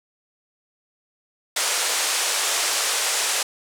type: band-pass noise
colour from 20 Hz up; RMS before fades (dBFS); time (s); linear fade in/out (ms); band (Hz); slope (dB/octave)
white; -23; 1.56-3.43; 5; 440 to 9300; 24
effects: none